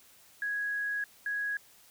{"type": "tone bursts at uneven times", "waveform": "sine", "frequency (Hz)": 1661.2, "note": "G#6", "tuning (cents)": 0, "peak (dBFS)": -30, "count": 2, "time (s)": [[0.42, 1.04], [1.26, 1.57]], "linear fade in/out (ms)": 2, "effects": ["white hiss -59 dBFS RMS until 1.9 s"]}